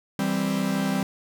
45% pulse chord, C major, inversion first, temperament equal, 164.81 / 196 / 261.6 Hz, E3 / G3 / C4, 0 / 0 / 0 cents, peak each -31 / -25 / -28 dBFS, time 0.19-1.03 s, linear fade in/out 2 ms, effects none

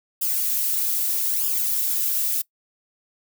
violet noise with flanger, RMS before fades -23 dBFS, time 0.21-2.42 s, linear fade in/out 10 ms, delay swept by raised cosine 0.49 to 3.99 ms, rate 0.8 Hz, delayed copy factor -0.8, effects noise-tail reverb RT60 0.1 s tail -22 dB re dry

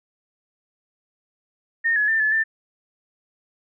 sine tone with pitch steps, 1833 / 1697 / 1788 / 1724 / 1781 Hz, A#6 / G#6 / A6 / A6 / A6, -30 / +37 / +27 / -36 / +21 cents, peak -17 dBFS, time 1.84-2.44 s, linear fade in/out 20 ms, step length 120 ms, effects none

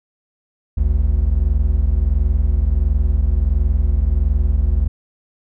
triangle tone pair together, 51.76 / 73.2 Hz, G#1 / D2, -5 / -5 cents, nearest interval tritone, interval 600 cents, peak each -14 dBFS, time 0.77-4.88 s, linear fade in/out 10 ms, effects none

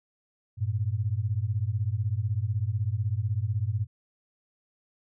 sine beating tone pair, 97.6 / 113.6 Hz, G2 / A#2, -7 / -44 cents, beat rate 16 Hz, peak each -28 dBFS, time 0.57-3.87 s, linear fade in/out 50 ms, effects none

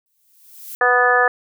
violet noise with exponential growth, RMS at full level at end -31 dBFS, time 0.06-0.75 s, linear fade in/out 0 ms, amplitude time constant 150 ms
harmonic tone, 246.9 Hz, B3, in tune, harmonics 2 / 3 / 4 / 5 / 6 / 7, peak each -19 / -19 / -25 / -19 / -24 / -16 dBFS, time 0.81-1.28 s, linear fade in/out 2 ms
effects none

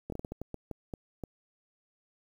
slowing click train, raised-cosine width 2 ms, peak -24 dBFS, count 11, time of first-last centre 0.1-1.237 s, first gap 23 ms, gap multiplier 1.33, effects 9-bit

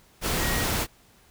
sine tone in noise, 1891 Hz, A#6, 24 cents sharp, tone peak -32 dBFS, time 0.39-0.67 s, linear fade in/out 50 ms, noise pink, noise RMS -26 dBFS, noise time 0.21-0.87 s, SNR -9 dB, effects pink hiss -58 dBFS RMS until 1.3 s

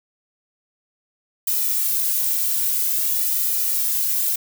violet noise with flanger, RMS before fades -21 dBFS, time 1.47-4.36 s, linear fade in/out 5 ms, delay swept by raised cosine 1.8 to 2.36 ms, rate 0.51 Hz, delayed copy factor -0.9, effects none

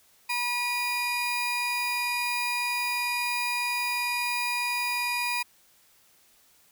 35% pulse tone pair together, 969 / 2443 Hz, B5 / D#7, -33 / -32 cents, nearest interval octave + major third, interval 1601 cents, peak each -29 / -26 dBFS, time 0.29-5.43 s, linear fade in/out 10 ms, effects white hiss -61 dBFS RMS until 6.71 s

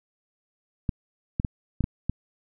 clicks, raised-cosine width 5 ms, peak -12 dBFS, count 6, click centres 0.892 / 1.399 / 1.448 / 1.807 / 1.841 / 2.096 s, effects none

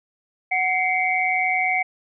sine tone cluster, 741 / 2094 / 2264 Hz, F#5 / C7 / C#7, +2 / +1 / +36 cents, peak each -23 dBFS, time 0.51-1.83 s, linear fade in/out 10 ms, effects none

